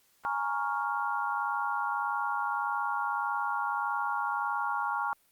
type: chord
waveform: sine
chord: Bb minor seventh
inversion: third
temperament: equal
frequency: 830.6 / 932.3 / 1108.7 / 1396.9 Hz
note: Ab5 / Bb5 / Db6 / F6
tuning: 0 / 0 / 0 / 0 cents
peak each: -34 dBFS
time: 0.25-5.13 s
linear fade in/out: 0 ms
effects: white hiss -67 dBFS RMS until 5.31 s + Opus 48 kbps

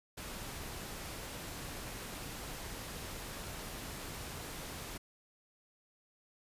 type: noise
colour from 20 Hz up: pink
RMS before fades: -44 dBFS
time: 0.17-4.98 s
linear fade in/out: 10 ms
effects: resampled to 32000 Hz

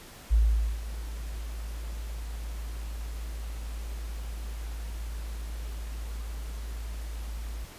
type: tone with ADSR envelope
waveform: sine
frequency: 55 Hz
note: A1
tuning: in tune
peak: -17 dBFS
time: 0.3-7.65 s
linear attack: 31 ms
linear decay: 460 ms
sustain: -16 dB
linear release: 5 ms
effects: pink hiss -48 dBFS RMS until 7.78 s + resampled to 32000 Hz

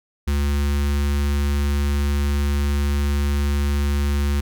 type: tone with notch filter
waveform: square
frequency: 71.4 Hz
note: D2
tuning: 48 cents flat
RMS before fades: -20 dBFS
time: 0.27-4.41 s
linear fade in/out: 10 ms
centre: 630 Hz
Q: 0.96
effects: none

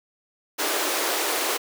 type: high-pass noise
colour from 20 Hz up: pink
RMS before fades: -25 dBFS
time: 0.58-1.58 s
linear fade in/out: 20 ms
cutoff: 310 Hz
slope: 48 dB/octave
effects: none

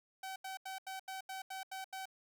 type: tone bursts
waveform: sawtooth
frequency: 764 Hz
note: G5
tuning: 45 cents flat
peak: -38 dBFS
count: 9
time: 0.23-2.056 s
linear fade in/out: 5 ms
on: 130 ms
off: 82 ms
effects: none

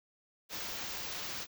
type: band-stop noise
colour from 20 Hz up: white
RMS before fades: -40 dBFS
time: 0.49-1.47 s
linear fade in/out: 50 ms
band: 6800 to 16000 Hz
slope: 48 dB/octave
effects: none

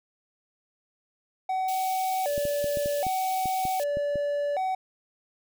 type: tone with vibrato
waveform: triangle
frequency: 660 Hz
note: E5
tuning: 2 cents sharp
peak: -23 dBFS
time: 1.49-4.75 s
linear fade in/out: 5 ms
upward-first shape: square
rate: 0.65 Hz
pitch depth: 230 cents each way
type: high-pass noise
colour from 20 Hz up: white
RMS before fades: -39 dBFS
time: 1.68-3.84 s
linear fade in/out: 5 ms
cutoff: 2400 Hz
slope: 96 dB/octave
type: clicks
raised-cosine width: 3 ms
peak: -23 dBFS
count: 10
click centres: 2.379 / 2.453 / 2.643 / 2.772 / 2.859 / 3.067 / 3.457 / 3.653 / 3.971 / 4.157 s
effects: none

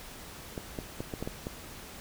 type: clicks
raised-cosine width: 2 ms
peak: -21 dBFS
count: 7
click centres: 0.578 / 0.788 / 1.005 / 1.138 / 1.226 / 1.275 / 1.469 s
effects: pink hiss -46 dBFS RMS until 2 s

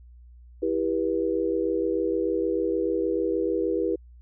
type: tone cluster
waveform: sine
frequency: 328.8 / 395.4 / 485.3 Hz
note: E4 / G4 / B4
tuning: -4 / +15 / -30 cents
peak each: -27 dBFS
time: 0.62-3.96 s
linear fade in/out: 10 ms
effects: added 60 Hz sine -46 dBFS peak until 4.21 s

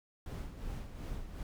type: noise with tremolo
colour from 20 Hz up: brown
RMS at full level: -39 dBFS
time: 0.26-1.43 s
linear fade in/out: 2 ms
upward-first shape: sine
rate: 2.7 Hz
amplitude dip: 60%
effects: none

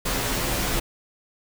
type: noise with comb filter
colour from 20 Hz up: pink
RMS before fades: -25 dBFS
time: 0.05-0.8 s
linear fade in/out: 10 ms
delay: 13 ms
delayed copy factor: -1
effects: none

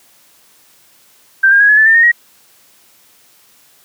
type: tone with pitch steps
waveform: sine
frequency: 1568 / 1611.2 / 1655.5 / 1701.1 / 1747.9 / 1796 / 1845.4 / 1896.2 Hz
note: G6 / G6 / G#6 / G#6 / A6 / A6 / A#6 / A#6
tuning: 0 / +47 / -6 / +41 / -12 / +35 / -18 / +29 cents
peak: -5 dBFS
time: 1.43-2.118 s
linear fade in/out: 10 ms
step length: 86 ms
effects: white hiss -49 dBFS RMS until 3.84 s + high-pass 100 Hz 12 dB/octave

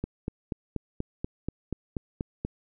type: click train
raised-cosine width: 3 ms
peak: -17 dBFS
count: 11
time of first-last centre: 0.04-2.45 s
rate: 4.15 Hz
effects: none

